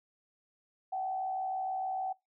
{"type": "tone with frequency modulation", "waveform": "sine", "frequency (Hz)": 759, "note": "F#5", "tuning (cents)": 44, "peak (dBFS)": -32, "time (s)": [0.92, 2.13], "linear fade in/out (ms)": 10, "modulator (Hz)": 66.5, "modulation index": 0.44, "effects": ["noise-tail reverb RT60 0.2 s tail -23 dB re dry"]}